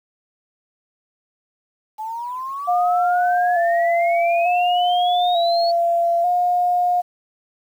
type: exponential sweep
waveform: sine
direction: up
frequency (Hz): 856 to 4462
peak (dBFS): -25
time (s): 1.98-5.72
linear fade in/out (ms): 20
type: tone with vibrato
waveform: sine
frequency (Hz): 698.5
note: F5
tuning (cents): 0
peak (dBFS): -15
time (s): 2.67-7.02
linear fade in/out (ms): 20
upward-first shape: square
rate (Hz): 0.56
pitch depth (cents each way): 37
effects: 8-bit